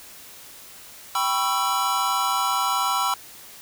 square chord, C# half-diminished seventh, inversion second, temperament equal with one note detuned, 784 / 987.8 / 1108.7 / 1335.4 Hz, G5 / B5 / C#6 / E6, 0 / 0 / 0 / +22 cents, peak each -29 / -26 / -29 / -26 dBFS, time 1.15-3.14 s, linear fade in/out 2 ms, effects white hiss -44 dBFS RMS until 3.61 s

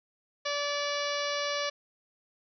harmonic tone, 578 Hz, D5, 28 cents flat, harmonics 1 / 2 / 3 / 4 / 5 / 6 / 7 / 8 / 9 / 10, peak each -33 / -36 / -38 / -39 / -40 / -41 / -41 / -42 / -43 / -43 dBFS, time 0.45-1.7 s, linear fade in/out 10 ms, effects none

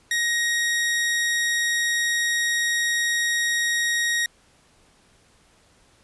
sawtooth tone, 1881 Hz, A#6, 15 cents sharp, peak -17 dBFS, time 0.11-4.26 s, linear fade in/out 2 ms, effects pink hiss -58 dBFS RMS until 6.03 s + resampled to 24000 Hz

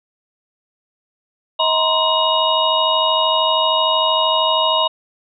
sine tone cluster, 635 / 946 / 1039 / 2893 / 3740 Hz, D#5 / A#5 / C6 / F#7 / A#7, +35 / +25 / -12 / -40 / +5 cents, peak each -20 dBFS, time 1.59-4.88 s, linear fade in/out 10 ms, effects none

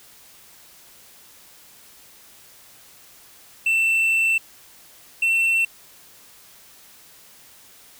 triangle tone pair in turn, 2677 / 2696 Hz, E7 / E7, +26 / +38 cents, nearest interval unison, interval 12 cents, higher second, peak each -15 dBFS, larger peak neither, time 3.66-4.38 / 5.22-5.65 s, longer first, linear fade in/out 5 ms, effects white hiss -49 dBFS RMS until 7.99 s

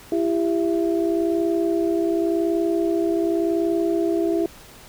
sine tone cluster, 334.8 / 395.7 / 668 Hz, E4 / G4 / E5, +27 / +16 / +23 cents, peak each -20 / -24 / -28 dBFS, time 0.12-4.46 s, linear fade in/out 2 ms, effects pink hiss -45 dBFS RMS until 4.88 s

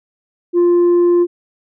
sine tone, 349.2 Hz, F4, in tune, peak -6 dBFS, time 0.53-1.27 s, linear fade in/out 50 ms, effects tanh soft clip ceiling -8 dBFS

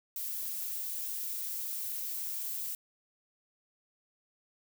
violet noise, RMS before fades -37 dBFS, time 0.16-2.75 s, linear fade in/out 2 ms, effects none

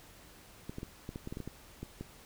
clicks, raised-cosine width 3 ms, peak -27 dBFS, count 12, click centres 0.695 / 0.784 / 0.831 / 1.091 / 1.159 / 1.274 / 1.325 / 1.371 / 1.403 / 1.476 / 1.83 / 2.01 s, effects pink hiss -56 dBFS RMS until 2.25 s

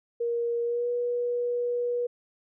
sine tone with pitch glide, 470.9 to 483.9 Hz, A#4 to B4, +18 to -35 cents, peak -25 dBFS, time 0.2-2.07 s, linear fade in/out 10 ms, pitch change +47 cents, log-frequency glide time 0.63-0.89 s, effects none

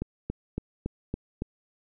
click train, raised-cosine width 3 ms, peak -17 dBFS, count 6, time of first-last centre 0.02-1.421 s, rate 3.57 Hz, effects none

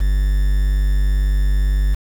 triangle tone with quantisation, 49 Hz, G1, in tune, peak -11 dBFS, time 0-1.95 s, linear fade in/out 10 ms, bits 6, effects none

